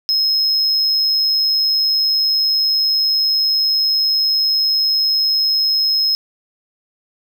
triangle tone, 5150 Hz, E8, 41 cents flat, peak -12 dBFS, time 0.09-6.15 s, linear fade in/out 0 ms, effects none

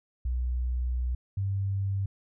sine tone pair in turn, 61.74 / 98.01 Hz, B1 / G2, 0 / 0 cents, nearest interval minor sixth, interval 800 cents, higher second, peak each -26 dBFS, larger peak neither, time 0.25-1.15 / 1.37-2.06 s, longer first, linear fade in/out 5 ms, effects none

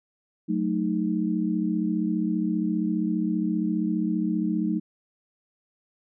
sine chord, D# diminished, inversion first, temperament equal, 185 / 220 / 311.1 Hz, F#3 / A3 / D#4, 0 / 0 / 0 cents, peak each -27 dBFS, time 0.48-4.8 s, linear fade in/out 20 ms, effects none

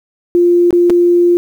sine tone with dropouts, 349.2 Hz, F4, in tune, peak -6 dBFS, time 0.35-1.37 s, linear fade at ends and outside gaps 0 ms, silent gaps 0.707-0.728 / 0.898-0.903 s, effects 7-bit

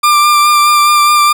40% pulse tone with vibrato, 1189 Hz, D6, 21 cents sharp, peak -5 dBFS, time 0.03-1.33 s, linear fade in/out 10 ms, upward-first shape sine, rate 4.8 Hz, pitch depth 18 cents each way, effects none

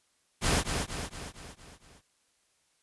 pink noise with echo, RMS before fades -26 dBFS, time 0.41-0.64 s, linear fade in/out 50 ms, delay 230 ms, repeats 6, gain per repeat -5 dB, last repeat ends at 2.02 s, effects white hiss -71 dBFS RMS until 2.82 s + resampled to 24000 Hz

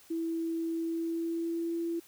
sine tone with pitch glide, 329.6 to 336.1 Hz, E4 to E4, 0 to +34 cents, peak -30 dBFS, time 0.1-2 s, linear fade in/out 10 ms, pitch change +34 cents, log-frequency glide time 0.77-1.81 s, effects white hiss -58 dBFS RMS until 2.07 s

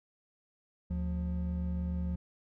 triangle tone pair together, 74.8 / 177.91 Hz, D2 / F3, +32 / +32 cents, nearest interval octave + minor third, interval 1500 cents, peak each -31 / -33 dBFS, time 0.9-2.16 s, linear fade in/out 10 ms, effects none

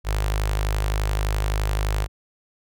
sawtooth tone with notch filter, 51.7 Hz, G#1, 7 cents flat, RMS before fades -23 dBFS, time 0.04-2.08 s, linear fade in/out 50 ms, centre 230 Hz, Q 0.55, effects none

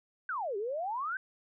sine exponential two-way sweep, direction down then up, 1586 to 385.3 to 1586 Hz, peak -32 dBFS, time 0.29-1.17 s, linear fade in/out 2 ms, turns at 0.57 s, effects none

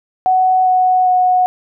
sine tone with pitch steps, 745 / 739 / 733 Hz, F#5 / F#5 / F#5, +12 / -2 / -16 cents, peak -9 dBFS, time 0.26-1.46 s, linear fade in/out 0 ms, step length 400 ms, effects none

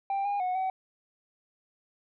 sine tone with pitch steps, 788 / 811 / 733 / 756 Hz, G5 / G#5 / F#5 / F#5, +9 / -41 / -16 / +37 cents, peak -24 dBFS, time 0.1-0.7 s, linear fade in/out 2 ms, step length 150 ms, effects tanh soft clip ceiling -26 dBFS

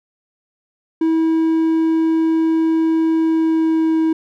triangle tone with pitch glide, 323.4 to 320.8 Hz, E4 to E4, -33 to -47 cents, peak -11 dBFS, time 1.01-4.13 s, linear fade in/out 5 ms, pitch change -14 cents, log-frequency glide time 3.17-4.01 s, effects none

